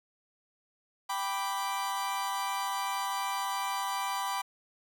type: chord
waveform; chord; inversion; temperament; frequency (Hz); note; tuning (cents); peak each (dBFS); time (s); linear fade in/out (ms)
40% pulse; G major; none; equal; 784 / 987.8 / 1174.7; G5 / B5 / D6; 0 / 0 / 0; -35 / -33 / -36; 1.09-4.42; 10
effects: none